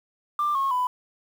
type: tone with pitch steps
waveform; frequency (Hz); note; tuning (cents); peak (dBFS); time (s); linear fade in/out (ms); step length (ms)
sine; 1186 / 1087.6 / 997.3; D6 / C#6 / B5; +17 / -33 / +17; -20; 0.39-0.87; 2; 160
effects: tanh soft clip ceiling -18 dBFS + 8-bit